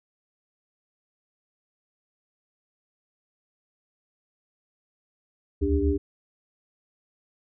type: tone cluster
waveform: sine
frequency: 70.3 / 77.8 / 291.9 / 399.3 Hz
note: C#2 / D#2 / D4 / G4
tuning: +25 / 0 / -10 / +32 cents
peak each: -26 dBFS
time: 5.61-5.98 s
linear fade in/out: 20 ms
effects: none